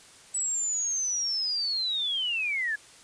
sine linear sweep, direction down, 7930 to 1661.2 Hz, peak -26 dBFS, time 0.34-2.76 s, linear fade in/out 10 ms, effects white hiss -52 dBFS RMS until 3.03 s + resampled to 22050 Hz

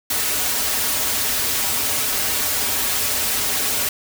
white noise with comb filter, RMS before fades -21 dBFS, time 0.1-3.89 s, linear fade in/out 5 ms, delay 5.8 ms, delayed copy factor -0.85, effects none

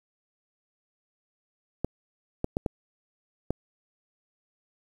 clicks, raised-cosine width 2 ms, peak -13 dBFS, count 5, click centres 1.846 / 2.444 / 2.569 / 2.662 / 3.506 s, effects 8-bit

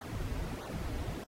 brown noise with flanger, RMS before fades -38 dBFS, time 0.01-1.24 s, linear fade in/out 5 ms, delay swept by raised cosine 0.37 to 5.77 ms, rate 1.6 Hz, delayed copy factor -0.95, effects AAC 48 kbps

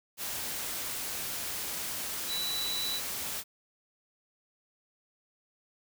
sine tone in noise, 3948 Hz, B7, 1 cent flat, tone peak -32 dBFS, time 2.27-3.01 s, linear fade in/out 50 ms, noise white, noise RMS -36 dBFS, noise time 0.17-3.44 s, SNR +1 dB, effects none

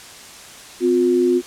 sine tone pair together, 257.3 / 357.2 Hz, C4 / F4, -29 / +39 cents, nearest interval tritone, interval 568 cents, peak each -19 / -14 dBFS, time 0.8-1.42 s, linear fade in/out 50 ms, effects white hiss -39 dBFS RMS until 1.46 s + low-pass 9000 Hz 12 dB/octave

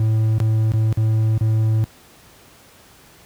triangle tone with dropouts, 110 Hz, A2, in tune, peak -12 dBFS, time 0-1.84 s, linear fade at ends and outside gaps 0 ms, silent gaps 0.382-0.402 / 0.719-0.736 / 0.926-0.973 / 1.377-1.409 s, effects pink hiss -48 dBFS RMS until 3.25 s + high-pass 60 Hz 12 dB/octave

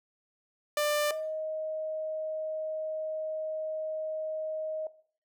sawtooth / sine tone pair in turn, 594 / 626.6 Hz, D5 / D#5, +20 / +12 cents, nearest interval minor second, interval 92 cents, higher second, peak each -22 / -32 dBFS, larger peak first, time 0.77-1.11 / 1.11-4.87 s, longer second, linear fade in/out 2 ms, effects noise-tail reverb RT60 0.5 s tail -17 dB re dry

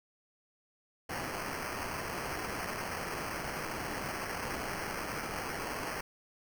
white noise with sample-and-hold, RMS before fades -38 dBFS, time 1.09-6.01 s, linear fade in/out 5 ms, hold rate 3675 Hz, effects none

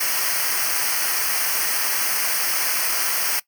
white noise with comb filter, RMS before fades -22 dBFS, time 0-3.4 s, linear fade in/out 10 ms, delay 0.27 ms, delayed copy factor -0.85, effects noise-tail reverb RT60 0.1 s tail -19 dB re dry

